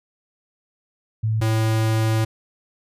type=tone pair in turn; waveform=sine / square; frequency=110 / 110.89 Hz; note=A2 / A2; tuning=0 / +14 cents; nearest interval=unison; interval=14 cents; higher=second; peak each=-18 dBFS; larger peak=neither; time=1.23-1.41 / 1.41-2.25 s; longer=second; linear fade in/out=10 ms; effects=resampled to 32000 Hz